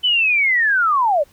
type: linear sweep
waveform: sine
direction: down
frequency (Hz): 3050 to 541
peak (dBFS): -13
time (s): 0.03-1.24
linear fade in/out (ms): 20
effects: pink hiss -54 dBFS RMS until 1.32 s